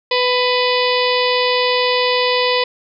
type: harmonic tone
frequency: 497.7 Hz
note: B4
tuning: 13 cents sharp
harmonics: 1 / 2 / 4 / 5 / 6 / 7 / 8 / 9 / 10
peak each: -17 / -20 / -23 / -24 / -25 / -25 / -26 / -27 / -27 dBFS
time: 0.11-2.64 s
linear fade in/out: 5 ms
effects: none